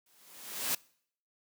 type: noise with exponential growth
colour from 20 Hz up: white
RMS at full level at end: -29 dBFS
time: 0.06-0.75 s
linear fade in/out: 5 ms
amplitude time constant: 150 ms
effects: noise-tail reverb RT60 0.6 s tail -24 dB re dry + high-pass 150 Hz 12 dB/octave